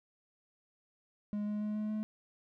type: tone with pitch steps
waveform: triangle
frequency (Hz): 207.7 / 209.4 / 211.1 / 212.8 / 214.5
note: G#3 / G#3 / G#3 / G#3 / A3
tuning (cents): 0 / +15 / +29 / +42 / -44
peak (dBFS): -31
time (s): 1.33-2.03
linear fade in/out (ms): 0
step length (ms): 140
effects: none